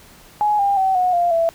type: tone with pitch steps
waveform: sine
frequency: 838 / 800.2 / 764 / 729.5 / 696.6 / 665.1 Hz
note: G#5 / G5 / G5 / F#5 / F5 / E5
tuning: +15 / +35 / -45 / -25 / -5 / +15 cents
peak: -14 dBFS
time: 0.41-1.49 s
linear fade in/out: 0 ms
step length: 180 ms
effects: pink hiss -46 dBFS RMS until 1.54 s